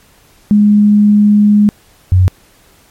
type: tone pair in turn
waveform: sine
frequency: 207.7 / 92.07 Hz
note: G#3 / F#2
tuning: 0 / -8 cents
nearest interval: octave + major second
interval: 1408 cents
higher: first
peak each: -4 dBFS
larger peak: neither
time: 0.51-1.69 / 2.12-2.28 s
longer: first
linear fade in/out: 0 ms
effects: pink hiss -47 dBFS RMS until 2.9 s + MP3 64 kbps